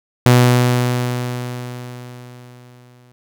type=tone with exponential decay; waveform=sawtooth; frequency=123.47 Hz; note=B2; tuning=in tune; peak=-3 dBFS; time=0.26-3.12 s; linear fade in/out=0 ms; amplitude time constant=620 ms; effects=none